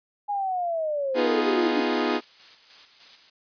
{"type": "linear sweep", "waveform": "sine", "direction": "down", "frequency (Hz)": [830.6, 278], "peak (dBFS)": -24, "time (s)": [0.28, 1.82], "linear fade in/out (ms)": 20}
{"type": "chord", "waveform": "sawtooth", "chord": "F half-diminished seventh", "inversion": "second", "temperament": "equal", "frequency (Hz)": [246.9, 311.1, 349.2, 415.3], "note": ["Cb4", "Eb4", "F4", "Ab4"], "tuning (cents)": [0, 0, 0, 0], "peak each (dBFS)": -24, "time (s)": [1.14, 2.21], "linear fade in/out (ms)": 50}
{"type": "noise with tremolo", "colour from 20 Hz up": "blue", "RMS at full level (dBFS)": -41, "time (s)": [1.79, 3.3], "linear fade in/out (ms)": 5, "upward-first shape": "square", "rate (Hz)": 3.3, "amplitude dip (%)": 45}
{"effects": ["resampled to 11025 Hz"]}